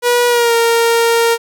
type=tone with pitch glide; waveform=sawtooth; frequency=484.3 to 463.5 Hz; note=B4 to A#4; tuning=-34 to -10 cents; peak=-6 dBFS; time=0.02-1.38 s; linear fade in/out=50 ms; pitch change=-76 cents; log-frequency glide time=0.28-0.54 s; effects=none